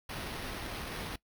pink noise with sample-and-hold, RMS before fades -40 dBFS, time 0.09-1.16 s, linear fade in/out 5 ms, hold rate 7350 Hz, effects noise-tail reverb RT60 0.1 s tail -20 dB re dry

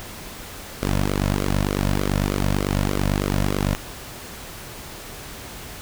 sawtooth tone with flanger, 48.98 Hz, G1, 1 cent flat, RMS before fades -22 dBFS, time 0.82-3.75 s, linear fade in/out 0 ms, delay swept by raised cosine 1.1 to 2.6 ms, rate 3.3 Hz, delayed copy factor -0.85, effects pink hiss -37 dBFS RMS until 5.81 s

